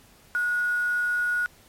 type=tone with quantisation; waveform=sine; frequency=1452 Hz; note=F#6; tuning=33 cents flat; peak=-22 dBFS; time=0.35-1.46 s; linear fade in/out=0 ms; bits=7; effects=pink hiss -55 dBFS RMS until 1.68 s + MP3 64 kbps